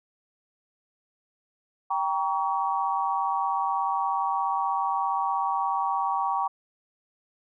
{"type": "chord", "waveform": "sine", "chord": "G diminished", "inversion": "none", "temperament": "just", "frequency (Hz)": [784, 940.8, 1128.9], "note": ["G5", "Bb5", "Db6"], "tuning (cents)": [0, 16, 31], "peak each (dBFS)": -28, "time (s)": [1.9, 6.48], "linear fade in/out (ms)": 10, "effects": []}